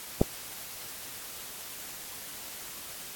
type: clicks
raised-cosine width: 2 ms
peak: -21 / -6 dBFS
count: 2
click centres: 0.21 / 0.215 s
effects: white hiss -42 dBFS RMS until 3.15 s + AAC 64 kbps